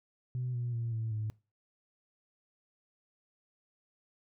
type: tone with pitch steps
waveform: sine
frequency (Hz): 125.3 / 120.75 / 116.37 / 112.15 / 108.08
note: B2 / B2 / A#2 / A2 / A2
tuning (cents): +25 / -39 / -3 / +34 / -30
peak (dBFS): -31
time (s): 0.35-1.3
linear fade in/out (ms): 0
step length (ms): 190
effects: noise-tail reverb RT60 0.3 s tail -23 dB re dry + tanh soft clip ceiling -28 dBFS